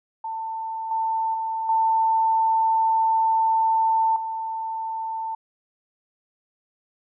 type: tone with level steps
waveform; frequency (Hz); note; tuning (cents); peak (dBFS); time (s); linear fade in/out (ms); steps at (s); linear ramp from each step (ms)
sine; 893; A5; +25; -27 / -21 / -24 / -17 / -26; 0.24-5.35; 5; 0.91 / 1.34 / 1.69 / 4.16; 2
effects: none